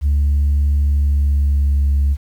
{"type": "tone with pitch glide", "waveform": "sine", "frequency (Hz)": [71.8, 70.24], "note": ["D2", "C#2"], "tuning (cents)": [-39, 23], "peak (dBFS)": -10, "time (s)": [0.01, 2.17], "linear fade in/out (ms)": 50, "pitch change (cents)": -38, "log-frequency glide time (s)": [0.83, 1.92], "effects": ["tanh soft clip ceiling -10 dBFS", "8-bit"]}